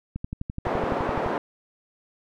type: click train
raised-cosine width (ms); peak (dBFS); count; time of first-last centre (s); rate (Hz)
5; -18; 14; 0.16-1.262; 11.8
type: band-pass noise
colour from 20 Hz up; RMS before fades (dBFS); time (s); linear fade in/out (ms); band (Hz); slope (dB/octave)
pink; -27; 0.65-1.38; 2; 350 to 990; 12
effects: none